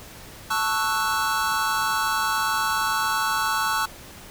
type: chord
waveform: square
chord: F# minor seventh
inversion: first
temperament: equal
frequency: 880 / 1108.7 / 1318.5 / 1480 Hz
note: A5 / C#6 / E6 / F#6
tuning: 0 / 0 / 0 / 0 cents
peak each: -28 dBFS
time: 0.5-3.86 s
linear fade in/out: 10 ms
effects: pink hiss -43 dBFS RMS until 4.3 s